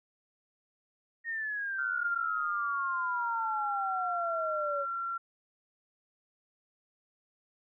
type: exponential sweep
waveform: sine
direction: down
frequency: 1864.7 to 554.4 Hz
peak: -32 dBFS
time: 1.24-4.86 s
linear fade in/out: 50 ms
type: tone with pitch glide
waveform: sine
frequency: 1400 to 1366.4 Hz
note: F6 to F6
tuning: +4 to -38 cents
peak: -32 dBFS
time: 1.78-5.18 s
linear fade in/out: 10 ms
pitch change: -42 cents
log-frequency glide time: 3.05-3.48 s
effects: none